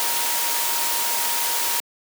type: tone in noise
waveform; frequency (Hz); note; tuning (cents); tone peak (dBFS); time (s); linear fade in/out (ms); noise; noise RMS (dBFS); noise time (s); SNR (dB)
sine; 940; A#5; +14; -30; 0-1.8; 0; white; -23; 0-1.8; -10
effects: high-pass 400 Hz 12 dB/octave